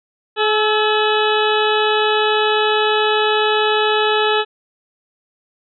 harmonic tone with a mistuned harmonic, 427.1 Hz, G#4, 48 cents sharp, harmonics 1 / 2 / 3 / 4 / 6 / 7 / 8 / 9, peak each -17 / -20 / -22 / -23 / -25 / -25 / -26 / -27 dBFS, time 0.36-4.45 s, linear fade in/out 50 ms, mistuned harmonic 3, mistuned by +39 cents, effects none

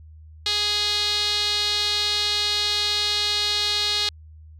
sawtooth tone with band-pass filter, 415.3 Hz, G#4, in tune, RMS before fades -23 dBFS, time 0.46-4.09 s, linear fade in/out 2 ms, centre 4000 Hz, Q 5.1, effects added 78 Hz sine -42 dBFS peak until 4.59 s

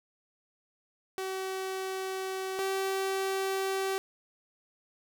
sawtooth tone pair in turn, 380 / 385.5 Hz, F#4 / G4, +46 / -29 cents, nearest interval unison, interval 25 cents, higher second, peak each -29 / -25 dBFS, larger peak second, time 1.18-2.59 / 2.59-3.98 s, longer first, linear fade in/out 0 ms, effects none

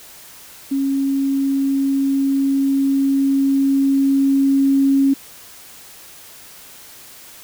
sine tone with level ramp, 273.7 Hz, C#4, 22 cents flat, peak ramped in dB -16 to -11 dBFS, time 0.71-5.14 s, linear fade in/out 10 ms, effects white hiss -41 dBFS RMS until 7.43 s

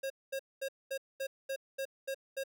square tone bursts, 540 Hz, C#5, 45 cents flat, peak -35 dBFS, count 9, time 0.03-2.438 s, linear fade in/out 10 ms, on 72 ms, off 220 ms, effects none

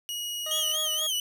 sawtooth tone, 2898 Hz, F#7, 37 cents flat, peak -28 dBFS, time 0.09-0.72 s, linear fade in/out 0 ms
25% pulse tone with tremolo, 622.3 Hz, D#5, in tune, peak -32 dBFS, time 0.46-1.07 s, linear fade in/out 5 ms, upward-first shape square, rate 3.6 Hz, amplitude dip 40%
sawtooth tone with vibrato, 3136 Hz, G7, in tune, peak -23 dBFS, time 0.51-1.2 s, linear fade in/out 2 ms, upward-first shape sine, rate 4.2 Hz, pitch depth 110 cents each way
effects none

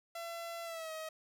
sawtooth tone with pitch glide, 675 to 633.4 Hz, E5 to D#5, +41 to +31 cents, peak -37 dBFS, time 0.15-1.09 s, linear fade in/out 5 ms, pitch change -110 cents, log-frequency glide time 0.64-0.92 s, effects none

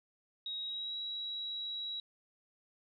sine tone with pitch glide, 3796 to 3878 Hz, A#7 to B7, +31 to -32 cents, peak -37 dBFS, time 0.46-2 s, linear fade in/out 2 ms, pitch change +37 cents, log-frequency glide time 0.58-0.97 s, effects none

